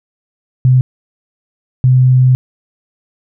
sine tone bursts at uneven times, 128.1 Hz, C3, 36 cents flat, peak -5 dBFS, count 2, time 0.65-0.81 / 1.84-2.35 s, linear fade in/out 0 ms, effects none

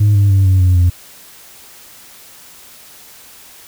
sine tone with pitch steps, 103.83 / 100.47 / 97.21 / 94.06 / 91.02 / 88.07 Hz, G#2 / G2 / G2 / F#2 / F#2 / F2, 0 / +43 / -14 / +29 / -28 / +15 cents, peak -5 dBFS, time 0-0.9 s, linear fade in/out 10 ms, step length 150 ms, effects tanh soft clip ceiling -6 dBFS + white hiss -40 dBFS RMS until 3.67 s

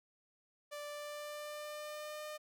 sawtooth tone with pitch glide, 587.3 to 606.3 Hz, D5 to D#5, 0 to -45 cents, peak -39 dBFS, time 0.71-2.38 s, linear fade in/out 20 ms, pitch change +55 cents, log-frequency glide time 0.87-2.26 s, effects none

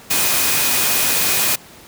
sine tone in noise, 2489 Hz, D#7, in tune, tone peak -27 dBFS, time 0.1-1.56 s, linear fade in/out 10 ms, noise white, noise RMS -17 dBFS, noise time 0.1-1.56 s, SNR -13 dB, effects pink hiss -42 dBFS RMS until 1.87 s + high-pass 80 Hz 12 dB/octave

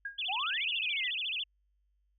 sine tone with exponential decay, 1630 Hz, G#6, 33 cents flat, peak -32 dBFS, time 0.05-0.23 s, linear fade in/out 5 ms, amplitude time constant 38 ms
sine tone with vibrato, 2960 Hz, F#7, in tune, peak -32 dBFS, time 0.18-1.44 s, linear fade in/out 10 ms, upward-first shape sine, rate 14 Hz, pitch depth 300 cents each way
sine exponential two-way sweep, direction up then down, 698.5 to 2960 to 1891 Hz, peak -34 dBFS, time 0.28-1.11 s, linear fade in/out 20 ms, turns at 0.7 s
effects added 50 Hz sine -70 dBFS peak until 2.18 s

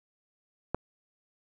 click, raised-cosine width 1 ms, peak -14 dBFS, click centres 0.746 s, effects none

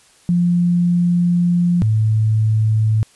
sine tone pair in turn, 174.9 / 109.16 Hz, F3 / A2, +3 / -13 cents, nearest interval minor sixth, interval 816 cents, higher first, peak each -12 dBFS, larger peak neither, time 0.29-1.82 / 1.82-3.03 s, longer first, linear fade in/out 0 ms, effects white hiss -51 dBFS RMS until 3.15 s + resampled to 24000 Hz

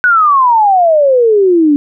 sine exponential sweep, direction down, 1500 to 282 Hz, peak -5 dBFS, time 0.04-1.76 s, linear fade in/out 0 ms, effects none

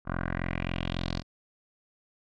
10% pulse tone with low-pass filter sweep, 43.65 Hz, F1, in tune, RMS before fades -32 dBFS, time 0.05-1.23 s, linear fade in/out 50 ms, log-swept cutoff 1300 to 4800 Hz, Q 3.5, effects none

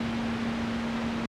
sine tone in noise, 230.5 Hz, A#3, 19 cents flat, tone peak -29 dBFS, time 0-1.26 s, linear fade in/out 5 ms, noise pink, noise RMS -32 dBFS, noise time 0-1.26 s, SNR 0 dB, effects high-pass 80 Hz 12 dB/octave + low-pass 3000 Hz 12 dB/octave

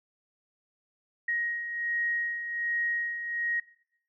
sine beating tone pair, 1882 / 1883.3 Hz, A#6 / A#6, +16 / +17 cents, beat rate 1.3 Hz, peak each -37 / -29 dBFS, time 1.28-3.6 s, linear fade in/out 5 ms, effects noise-tail reverb RT60 0.7 s tail -21 dB re dry

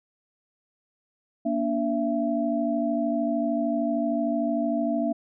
sine tone cluster, 236.9 / 290.1 / 669 Hz, A#3 / D4 / E5, +28 / -21 / +25 cents, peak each -27 dBFS, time 1.45-5.13 s, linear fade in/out 10 ms, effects none

